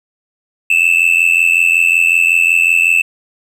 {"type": "tone with amplitude modulation", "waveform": "triangle", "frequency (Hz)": 2637, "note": "E7", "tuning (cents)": 0, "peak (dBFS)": -3, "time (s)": [0.7, 3.02], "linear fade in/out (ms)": 5, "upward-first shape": "sine", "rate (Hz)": 85.4, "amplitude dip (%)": 85, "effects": []}